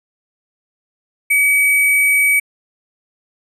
sine tone with sample-and-hold, 2271 Hz, C#7, 41 cents sharp, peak -10 dBFS, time 1.3-2.4 s, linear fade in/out 10 ms, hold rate 11025 Hz, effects resampled to 32000 Hz

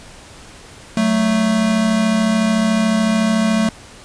square tone pair together, 187.21 / 221 Hz, F#3 / A3, +21 / +8 cents, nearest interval minor third, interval 287 cents, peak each -21 / -15 dBFS, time 0.97-3.69 s, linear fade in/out 2 ms, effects pink hiss -40 dBFS RMS until 4.04 s + resampled to 22050 Hz

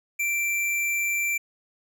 square tone, 2349 Hz, D7, in tune, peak -24 dBFS, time 0.19-1.38 s, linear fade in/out 10 ms, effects none

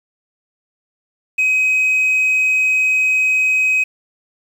sine tone, 2529 Hz, D#7, 28 cents sharp, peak -10 dBFS, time 1.38-3.84 s, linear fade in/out 10 ms, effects tanh soft clip ceiling -11 dBFS + 7-bit

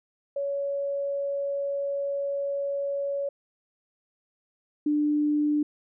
sine tone pair in turn, 561 / 297.2 Hz, C#5 / D4, +21 / +21 cents, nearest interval major seventh, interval 1100 cents, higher first, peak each -26 / -21 dBFS, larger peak second, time 0.36-3.29 / 4.86-5.63 s, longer first, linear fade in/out 5 ms, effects none

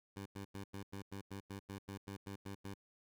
15% pulse tone bursts, 98.9 Hz, G2, 16 cents sharp, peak -38 dBFS, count 14, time 0.16-2.742 s, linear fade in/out 10 ms, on 99 ms, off 92 ms, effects none

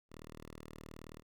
5% pulse tone, 38.89 Hz, D#1, in tune, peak -38 dBFS, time 0.09-1.23 s, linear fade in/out 50 ms, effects none

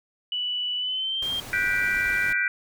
sine tone with pitch glide, 2962 to 3193 Hz, F#7 to G7, +1 to +31 cents, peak -25 dBFS, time 0.32-1.4 s, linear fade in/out 2 ms, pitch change +130 cents, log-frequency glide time 0.77-1.28 s
pink noise, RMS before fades -39 dBFS, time 1.22-2.33 s, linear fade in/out 5 ms
sine chord, G major seventh, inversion third, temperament just, 1470 / 1568 / 1960 / 2352 Hz, F#6 / G6 / B6 / D7, -12 / 0 / -14 / +2 cents, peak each -27 dBFS, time 1.53-2.48 s, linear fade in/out 2 ms
effects none

